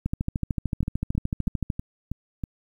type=two click trains; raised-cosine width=5 ms; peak=-13 / -17 dBFS; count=23 / 6; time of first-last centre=0.06-1.702 / 0.83-2.438 s; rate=13.4 / 3.11 Hz; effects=9-bit